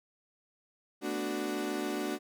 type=chord; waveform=35% pulse; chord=B minor seventh; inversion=third; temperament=equal; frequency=220 / 246.9 / 293.7 / 370 Hz; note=A3 / B3 / D4 / F#4; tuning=0 / 0 / 0 / 0 cents; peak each=-38 / -40 / -34 / -35 dBFS; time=1.01-2.19 s; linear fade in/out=50 ms; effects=none